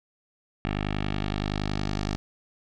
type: tone with low-pass filter sweep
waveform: 10% pulse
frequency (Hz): 50.7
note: G#1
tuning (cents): -41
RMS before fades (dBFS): -29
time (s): 0.65-2.16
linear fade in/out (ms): 0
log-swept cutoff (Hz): 2700 to 5400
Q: 1.9
effects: none